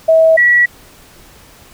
sine tone pair in turn, 646 / 1935.8 Hz, E5 / B6, -35 / -35 cents, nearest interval octave + perfect fifth, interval 1900 cents, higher second, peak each -5 / -6 dBFS, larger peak first, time 0.08-0.37 / 0.37-0.66 s, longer neither, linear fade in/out 10 ms, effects pink hiss -42 dBFS RMS until 1.73 s

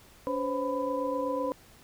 sine tone cluster, 284.3 / 511 / 539 / 998 Hz, C#4 / C5 / C#5 / B5, +44 / -41 / -49 / +18 cents, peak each -34 / -31 / -36 / -34 dBFS, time 0.27-1.52 s, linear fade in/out 0 ms, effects pink hiss -56 dBFS RMS until 1.83 s

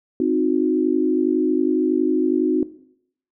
sine chord, C diminished, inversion none, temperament equal with one note detuned, 261.6 / 311.1 / 363.4 Hz, C4 / Eb4 / Gb4, 0 / 0 / -31 cents, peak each -21 dBFS, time 0.2-2.63 s, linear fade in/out 2 ms, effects noise-tail reverb RT60 0.7 s tail -17 dB re dry

